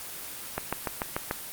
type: click train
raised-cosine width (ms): 0.5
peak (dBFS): -12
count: 6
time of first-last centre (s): 0.58-1.311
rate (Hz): 6.84
effects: white hiss -39 dBFS RMS until 1.52 s + Opus 24 kbps